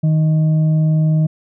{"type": "tone with frequency modulation", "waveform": "sine", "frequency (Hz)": 156.5, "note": "D#3", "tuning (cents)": 10, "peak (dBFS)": -11, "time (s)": [0.03, 1.27], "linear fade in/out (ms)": 10, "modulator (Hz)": 469, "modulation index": 0.21, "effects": []}